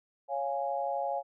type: chord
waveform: sine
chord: Db major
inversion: none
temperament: equal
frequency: 554.4 / 698.5 / 830.6 Hz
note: Db5 / F5 / Ab5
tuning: 0 / 0 / 0 cents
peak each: -34 dBFS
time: 0.28-1.23 s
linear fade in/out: 50 ms
effects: none